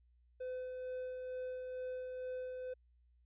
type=tone with tremolo; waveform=triangle; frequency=508 Hz; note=B4; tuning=49 cents sharp; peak=-37 dBFS; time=0.4-2.74 s; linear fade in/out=10 ms; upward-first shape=sine; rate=2.2 Hz; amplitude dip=30%; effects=added 60 Hz sine -66 dBFS peak until 3.25 s + resampled to 8000 Hz